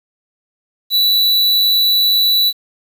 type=tone; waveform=square; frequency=3951 Hz; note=B7; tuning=in tune; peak=-11 dBFS; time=0.9-2.53 s; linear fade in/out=50 ms; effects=7-bit